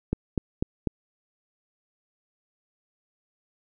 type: click train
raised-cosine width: 3 ms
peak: -11 dBFS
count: 4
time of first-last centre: 0.13-0.873 s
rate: 4.04 Hz
effects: none